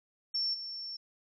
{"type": "tone with level steps", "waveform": "sine", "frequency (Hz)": 5430, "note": "F8", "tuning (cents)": -50, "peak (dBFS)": [-29, -38], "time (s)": [0.34, 0.97], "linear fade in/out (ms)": 10, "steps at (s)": 0.53, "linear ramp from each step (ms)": 20, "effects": []}